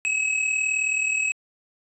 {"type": "tone pair together", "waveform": "square", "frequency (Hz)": [2561, 2600], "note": ["D#7", "E7"], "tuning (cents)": [49, -24], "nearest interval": "unison", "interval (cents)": 27, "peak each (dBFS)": [-23, -29], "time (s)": [0.05, 1.32], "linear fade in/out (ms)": 0, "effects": ["resampled to 24000 Hz"]}